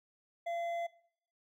sine tone with hard clipping, 683 Hz, F5, 39 cents flat, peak -36 dBFS, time 0.46-0.87 s, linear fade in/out 10 ms, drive 7 dB, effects noise-tail reverb RT60 0.6 s tail -19 dB re dry

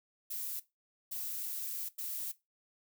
violet noise bursts at uneven times, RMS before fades -39 dBFS, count 3, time 0.3-0.6 / 1.11-1.89 / 1.98-2.32 s, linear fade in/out 10 ms, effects noise-tail reverb RT60 0.2 s tail -17 dB re dry

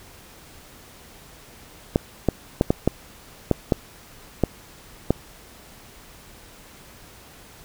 clicks, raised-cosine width 2 ms, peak -3 dBFS, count 9, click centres 1.959 / 2.287 / 2.611 / 2.705 / 2.876 / 3.513 / 3.722 / 4.437 / 5.106 s, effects pink hiss -47 dBFS RMS until 7.64 s

